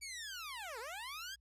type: linear two-way sweep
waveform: 15% pulse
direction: down then up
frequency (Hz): 2306 to 421 to 1669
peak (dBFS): -37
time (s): 0.01-1.36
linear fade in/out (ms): 20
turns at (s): 0.79
effects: added 60 Hz sine -67 dBFS peak until 1.4 s + resampled to 32000 Hz